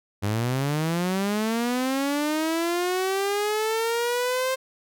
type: linear sweep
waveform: sawtooth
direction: up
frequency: 98 to 527 Hz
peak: -19 dBFS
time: 0.22-4.56 s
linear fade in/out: 20 ms
effects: none